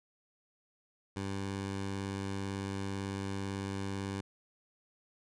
15% pulse tone, 98 Hz, G2, in tune, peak -29 dBFS, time 1.16-4.21 s, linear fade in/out 5 ms, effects resampled to 22050 Hz

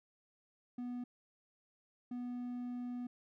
triangle tone bursts at uneven times, 245.4 Hz, B3, 11 cents flat, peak -37 dBFS, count 2, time 0.78-1.04 / 2.11-3.07 s, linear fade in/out 5 ms, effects none

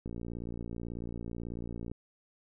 click train, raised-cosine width 3 ms, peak -27 dBFS, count 109, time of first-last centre 0.06-1.916 s, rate 58.2 Hz, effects none

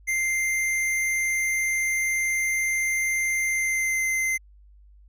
square tone with pitch glide, 2093 to 2074 Hz, C7 to C7, 0 to -16 cents, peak -23 dBFS, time 0.07-4.38 s, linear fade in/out 20 ms, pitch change -16 cents, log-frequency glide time 3.45-4.04 s, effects added 50 Hz sine -49 dBFS peak until 5.08 s + resampled to 32000 Hz

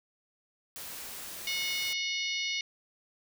white noise, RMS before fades -42 dBFS, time 0.76-1.93 s, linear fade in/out 0 ms
harmonic tone, 728 Hz, F#5, 28 cents flat, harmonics 3 / 4 / 5 / 6 / 7 / 8, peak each -34 / -36 / -38 / -40 / -41 / -42 dBFS, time 1.47-2.61 s, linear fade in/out 2 ms
effects none

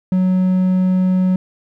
triangle tone, 185 Hz, F#3, in tune, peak -10 dBFS, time 0.12-1.36 s, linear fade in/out 2 ms, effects none

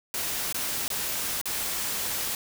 white noise with dropouts, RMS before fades -30 dBFS, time 0.14-2.35 s, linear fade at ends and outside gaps 1 ms, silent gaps 0.526-0.544 / 0.88-0.902 / 1.414-1.456 s, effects none

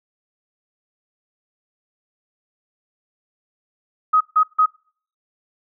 sine tone bursts, 1260 Hz, D#6, 21 cents sharp, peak -11 dBFS, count 3, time 4.13-4.661 s, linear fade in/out 10 ms, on 77 ms, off 150 ms, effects noise-tail reverb RT60 0.5 s tail -25 dB re dry

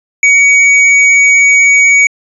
sine tone with hard clipping, 2252 Hz, C#7, 27 cents sharp, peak -5 dBFS, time 0.23-2.07 s, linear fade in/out 2 ms, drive 7 dB, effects resampled to 22050 Hz

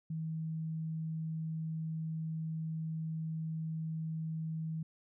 sine tone, 160 Hz, D#3, 49 cents sharp, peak -35 dBFS, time 0.1-4.83 s, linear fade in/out 5 ms, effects none

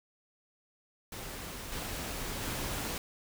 pink noise with level steps, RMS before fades -42 / -38 / -36 dBFS, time 1.12-2.98 s, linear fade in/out 2 ms, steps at 1.72 / 2.42 s, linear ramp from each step 2 ms, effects none

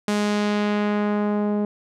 sawtooth tone with low-pass filter sweep, 207.7 Hz, G#3, in tune, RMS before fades -22 dBFS, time 0.08-1.65 s, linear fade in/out 2 ms, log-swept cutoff 9300 to 610 Hz, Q 0.8, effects none

